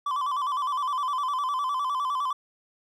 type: tone with vibrato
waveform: triangle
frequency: 1088 Hz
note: C#6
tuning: 33 cents flat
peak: -23 dBFS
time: 0.06-2.33 s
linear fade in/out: 5 ms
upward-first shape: square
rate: 9.8 Hz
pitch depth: 100 cents each way
effects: none